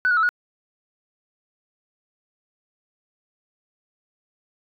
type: tone with pitch steps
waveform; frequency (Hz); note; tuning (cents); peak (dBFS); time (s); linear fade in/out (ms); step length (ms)
sine; 1497 / 1438 / 1310 / 1453; F#6 / F#6 / E6 / F#6; +20 / -50 / -11 / -32; -15; 0.05-0.29; 0; 60
effects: tanh soft clip ceiling -12 dBFS